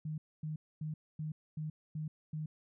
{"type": "tone bursts", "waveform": "sine", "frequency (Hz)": 154.5, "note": "D#3", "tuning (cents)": -12, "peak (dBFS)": -36, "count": 7, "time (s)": [0.05, 2.46], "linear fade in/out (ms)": 5, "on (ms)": 130, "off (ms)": 250, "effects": []}